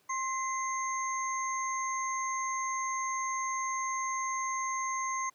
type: tone cluster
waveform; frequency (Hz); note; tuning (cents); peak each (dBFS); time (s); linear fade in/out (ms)
sine; 1060 / 2050 / 6360; C6 / C7 / G8; +22 / -36 / +24; -32 / -39 / -38; 0.09-5.3; 10
effects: pink hiss -68 dBFS RMS until 5.34 s + high-pass 150 Hz 12 dB/octave